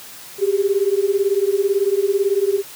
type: beating tone pair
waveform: sine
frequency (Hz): 387.6 / 405.6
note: G4 / G#4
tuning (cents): -20 / -41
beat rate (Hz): 18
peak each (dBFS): -18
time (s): 0.38-2.63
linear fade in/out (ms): 50
effects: white hiss -38 dBFS RMS until 2.75 s + high-pass 80 Hz 12 dB/octave